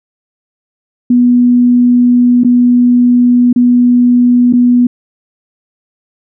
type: tone with dropouts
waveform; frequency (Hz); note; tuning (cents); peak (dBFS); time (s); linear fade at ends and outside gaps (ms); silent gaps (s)
sine; 244.6; B3; -16; -4; 1.1-4.87; 5; 2.436-2.446 / 3.529-3.56 / 4.527-4.534
effects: none